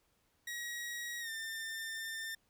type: tone with pitch glide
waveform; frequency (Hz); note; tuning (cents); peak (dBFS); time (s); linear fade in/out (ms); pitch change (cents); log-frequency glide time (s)
sawtooth; 1903 to 1796.2; A#6 to A6; +35 to +35; -36; 0.47-2.35; 5; -100; 1.2-1.3
effects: pink hiss -75 dBFS RMS until 2.49 s